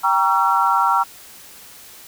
sine chord, G diminished seventh, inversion none, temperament just, 784 / 940.8 / 1128.9 / 1354.7 Hz, G5 / Bb5 / Db6 / Fb6, 0 / +16 / +31 / +47 cents, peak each -21 / -18 / -22 / -18 dBFS, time 0.03-1.04 s, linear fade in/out 20 ms, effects white hiss -42 dBFS RMS until 2.07 s

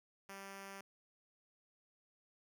5% pulse tone, 196 Hz, G3, in tune, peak -37 dBFS, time 0.29-0.81 s, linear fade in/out 2 ms, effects none

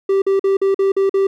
triangle tone bursts, 390 Hz, G4, 9 cents flat, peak -10 dBFS, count 7, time 0.09-1.27 s, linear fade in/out 5 ms, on 130 ms, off 45 ms, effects none

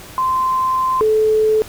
sine tone pair in turn, 1038 / 433.8 Hz, C6 / A4, -14 / -25 cents, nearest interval octave + minor third, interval 1511 cents, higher first, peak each -14 / -11 dBFS, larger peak second, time 0.18-1.01 / 1.01-1.62 s, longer first, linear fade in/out 0 ms, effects pink hiss -37 dBFS RMS until 1.68 s

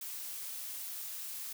blue noise, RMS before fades -42 dBFS, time 0.01-1.53 s, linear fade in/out 5 ms, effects none

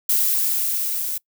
violet noise with level ramp, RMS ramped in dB -18 to -26 dBFS, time 0.09-1.18 s, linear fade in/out 5 ms, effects noise-tail reverb RT60 0.1 s tail -24 dB re dry

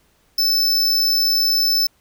square tone, 5274 Hz, E8, in tune, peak -15 dBFS, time 0.38-1.87 s, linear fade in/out 5 ms, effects pink hiss -60 dBFS RMS until 2 s

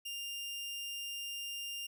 sawtooth tone, 2800 Hz, F7, 4 cents sharp, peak -36 dBFS, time 0.05-1.87 s, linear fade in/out 10 ms, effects none

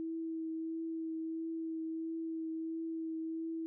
sine tone with vibrato, 324.4 Hz, E4, 28 cents flat, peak -36 dBFS, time 0-3.66 s, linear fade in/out 0 ms, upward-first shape triangle, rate 1.5 Hz, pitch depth 16 cents each way, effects none

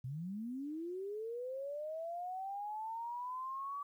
sine linear sweep, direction up, 120.3 to 1148 Hz, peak -39 dBFS, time 0.04-3.83 s, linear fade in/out 5 ms, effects 12-bit

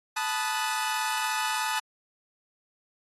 sawtooth chord, B dominant seventh, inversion third, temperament equal with one note detuned, 871.4 / 987.8 / 1244.5 / 1480 Hz, A5 / B5 / D#6 / F#6, -17 / 0 / 0 / 0 cents, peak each -26 / -32 / -30 / -31 dBFS, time 0.16-1.8 s, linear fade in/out 10 ms, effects AAC 32 kbps

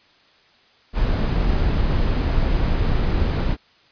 brown noise, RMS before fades -19 dBFS, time 0.93-3.57 s, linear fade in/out 50 ms, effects white hiss -55 dBFS RMS until 3.91 s + resampled to 11025 Hz

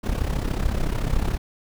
brown noise with amplitude modulation, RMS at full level -20 dBFS, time 0.03-1.38 s, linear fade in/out 20 ms, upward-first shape sine, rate 33.7 Hz, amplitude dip 75%, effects none

